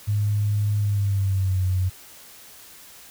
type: tone with pitch glide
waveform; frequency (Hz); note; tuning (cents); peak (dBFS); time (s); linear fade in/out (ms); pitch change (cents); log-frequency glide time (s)
sine; 103.83 to 92.5; G#2 to F#2; 0 to 0; -19; 0.07-1.9; 20; -200; 0.79-1.64
effects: white hiss -46 dBFS RMS until 3.1 s